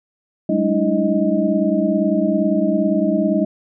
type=tone cluster; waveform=sine; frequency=192.6 / 210.3 / 293.3 / 323.3 / 625 Hz; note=G3 / G#3 / D4 / E4 / D#5; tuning=-30 / +22 / -2 / -34 / +8 cents; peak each=-21 dBFS; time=0.49-3.45 s; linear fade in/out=5 ms; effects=none